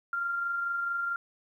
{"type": "tone with amplitude modulation", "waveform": "sine", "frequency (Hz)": 1389, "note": "F6", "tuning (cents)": -10, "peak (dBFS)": -27, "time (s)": [0.13, 1.16], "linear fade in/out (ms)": 2, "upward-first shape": "sine", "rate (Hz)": 24.5, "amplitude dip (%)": 30, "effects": ["11-bit"]}